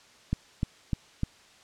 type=click train; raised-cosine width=5 ms; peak=-14 dBFS; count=4; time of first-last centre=0.33-1.234 s; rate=3.32 Hz; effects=white hiss -56 dBFS RMS until 1.63 s + low-pass 6000 Hz 12 dB/octave